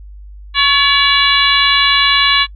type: harmonic tone with a mistuned harmonic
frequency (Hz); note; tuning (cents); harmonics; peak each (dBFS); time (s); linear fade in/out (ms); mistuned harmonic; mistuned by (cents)
570; C#5; +48; 2 / 3 / 4 / 5 / 6 / 7; -16 / -16 / -16 / -16 / -16 / -16; 0.54-2.47; 50; 2; -49
effects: noise-tail reverb RT60 0.1 s tail -26 dB re dry + added 50 Hz sine -31 dBFS peak until 2.55 s